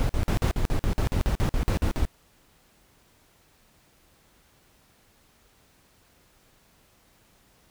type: noise bursts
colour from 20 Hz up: brown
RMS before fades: -23 dBFS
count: 15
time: 0-2.052 s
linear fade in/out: 0 ms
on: 92 ms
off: 48 ms
effects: pink hiss -61 dBFS RMS until 7.7 s